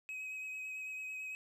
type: tone with vibrato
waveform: triangle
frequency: 2538 Hz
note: D#7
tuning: 34 cents sharp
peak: -39 dBFS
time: 0.09-1.35 s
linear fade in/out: 0 ms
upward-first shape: sine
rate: 9 Hz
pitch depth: 15 cents each way
effects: none